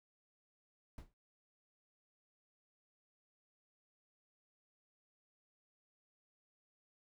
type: noise with exponential decay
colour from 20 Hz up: brown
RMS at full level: -45 dBFS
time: 0.98-1.14 s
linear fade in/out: 1 ms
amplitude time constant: 34 ms
effects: none